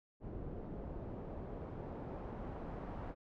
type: noise with low-pass filter sweep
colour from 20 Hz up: pink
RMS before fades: -45 dBFS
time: 0.2-3.15 s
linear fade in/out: 50 ms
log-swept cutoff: 480 to 920 Hz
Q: 0.91
effects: none